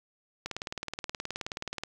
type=click train; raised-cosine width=0.2 ms; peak=-17 dBFS; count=27; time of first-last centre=0.46-1.836 s; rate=18.9 Hz; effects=8-bit